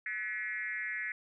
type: tone with frequency modulation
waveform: sine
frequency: 1925 Hz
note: B6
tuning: 45 cents flat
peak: -34 dBFS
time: 0.06-1.12 s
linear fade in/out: 2 ms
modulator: 210 Hz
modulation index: 1.4
effects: none